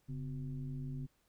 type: tone with frequency modulation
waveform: sine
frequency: 138.9 Hz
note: C#3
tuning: 4 cents sharp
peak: -38 dBFS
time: 0.08-1.07 s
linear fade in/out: 20 ms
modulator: 115 Hz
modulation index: 0.8
effects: pink hiss -75 dBFS RMS until 1.28 s